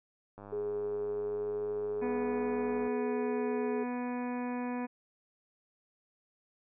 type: click train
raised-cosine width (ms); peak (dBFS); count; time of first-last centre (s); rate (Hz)
1; -34; 253; 0.38-2.875; 101
type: tone with pitch glide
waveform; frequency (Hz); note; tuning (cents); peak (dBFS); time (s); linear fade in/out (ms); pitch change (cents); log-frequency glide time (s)
sine; 415.3 to 423.8; G#4 to G#4; 0 to +35; -32; 0.52-3.84; 10; +35; 0.77-3.41
type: harmonic tone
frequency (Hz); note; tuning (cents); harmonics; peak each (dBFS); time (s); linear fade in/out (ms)
246.1; B3; -6; 1 / 2 / 3 / 4 / 5 / 6 / 7 / 8 / 9 / 10; -34 / -42 / -44 / -43 / -56 / -56 / -50 / -59 / -54 / -53; 2.01-4.87; 20
effects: none